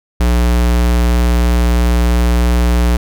square tone, 59.8 Hz, A#1, 45 cents sharp, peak -10 dBFS, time 0.2-2.97 s, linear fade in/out 5 ms, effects none

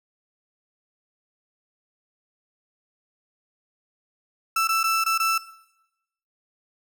35% pulse tone with dropouts, 1326 Hz, E6, 10 cents sharp, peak -18 dBFS, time 4.56-5.38 s, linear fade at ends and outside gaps 5 ms, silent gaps 4.674-4.689 / 4.832-4.839 / 5.04-5.061 / 5.179-5.198 s, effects noise-tail reverb RT60 0.9 s tail -17 dB re dry

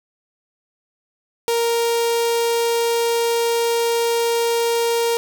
sawtooth tone with notch filter, 466.2 Hz, A#4, in tune, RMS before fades -19 dBFS, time 1.48-5.17 s, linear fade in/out 0 ms, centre 1600 Hz, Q 1.5, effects none

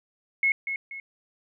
sine tone with echo, 2178 Hz, C#7, 31 cents flat, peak -19 dBFS, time 0.43-0.52 s, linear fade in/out 2 ms, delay 240 ms, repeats 2, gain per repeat -8 dB, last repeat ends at 1 s, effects none

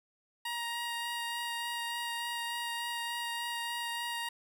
15% pulse tone with vibrato, 942 Hz, A#5, 18 cents sharp, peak -28 dBFS, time 0.45-4.29 s, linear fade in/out 5 ms, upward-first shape sine, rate 3.4 Hz, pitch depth 11 cents each way, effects none

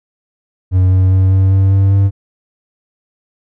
triangle tone with pitch steps, 92.5 / 93.47 / 94.44 / 95.43 / 96.43 / 97.44 / 98.45 Hz, F#2 / F#2 / F#2 / G2 / G2 / G2 / G2, 0 / +18 / +36 / -46 / -28 / -10 / +8 cents, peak -5 dBFS, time 0.71-2.11 s, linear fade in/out 50 ms, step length 200 ms, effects none

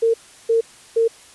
sine tone bursts, 456.3 Hz, A#4, 37 cents flat, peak -13 dBFS, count 3, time 0.02-1.08 s, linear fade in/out 10 ms, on 120 ms, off 350 ms, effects white hiss -46 dBFS RMS until 1.34 s + resampled to 24000 Hz

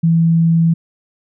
sine tone, 165.4 Hz, E3, 6 cents sharp, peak -9 dBFS, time 0.03-0.74 s, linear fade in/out 10 ms, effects none

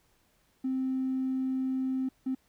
triangle tone bursts at uneven times, 261.6 Hz, C4, in tune, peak -24 dBFS, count 2, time 0.64-2.09 / 2.26-2.35 s, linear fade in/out 10 ms, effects tanh soft clip ceiling -25 dBFS + pink hiss -69 dBFS RMS until 2.48 s

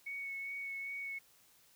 sine tone with vibrato, 2217 Hz, C#7, in tune, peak -39 dBFS, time 0.06-1.19 s, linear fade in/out 10 ms, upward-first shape sine, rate 2.5 Hz, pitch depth 15 cents each way, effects white hiss -66 dBFS RMS until 1.75 s

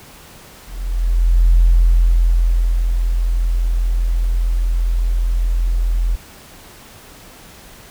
sine tone with ADSR envelope, 42.49 Hz, F1, 47 cents flat, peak -6 dBFS, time 0.65-6.16 s, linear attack 900 ms, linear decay 1300 ms, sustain -7 dB, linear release 12 ms, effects tanh soft clip ceiling -3 dBFS + pink hiss -41 dBFS RMS until 7.9 s

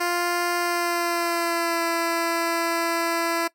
10% pulse tone with pitch glide, 349.2 to 335.4 Hz, F4 to E4, 0 to +30 cents, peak -14 dBFS, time 0-3.48 s, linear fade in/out 10 ms, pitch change -70 cents, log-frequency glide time 0.58-1.83 s, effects noise-tail reverb RT60 0.1 s tail -20 dB re dry

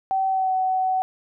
sine tone with pitch glide, 767 to 751.2 Hz, G5 to F#5, -38 to +26 cents, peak -19 dBFS, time 0.11-1.02 s, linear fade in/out 0 ms, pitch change -36 cents, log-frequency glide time 0.28-0.53 s, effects none

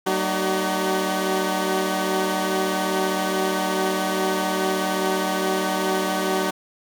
15% pulse tone cluster, 189.9 / 228.8 / 304.6 / 377.4 Hz, F#3 / A#3 / D#4 / F#4, +45 / -32 / -37 / +34 cents, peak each -19 / -28 / -20 / -19 dBFS, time 0.06-6.51 s, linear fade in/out 10 ms, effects none

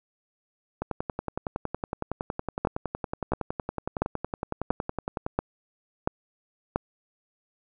two click trains, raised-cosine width 1 ms, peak -15 / -9 dBFS, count 49 / 7, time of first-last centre 0.82-5.264 / 2.65-6.76 s, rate 10.8 / 1.46 Hz, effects none

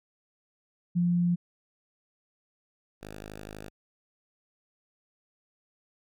sine / 5% pulse tone pair in turn, 174.61 / 52.11 Hz, F3 / G#1, 0 / +7 cents, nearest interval octave + major sixth, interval 2093 cents, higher first, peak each -22 / -30 dBFS, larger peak first, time 0.95-1.36 / 3.01-3.7 s, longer second, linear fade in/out 20 ms, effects none

